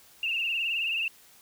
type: tone with vibrato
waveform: sine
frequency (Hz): 2708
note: E7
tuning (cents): +46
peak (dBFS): -26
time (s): 0.23-1.08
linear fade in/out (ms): 2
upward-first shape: triangle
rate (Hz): 19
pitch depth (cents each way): 100
effects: white hiss -56 dBFS RMS until 1.41 s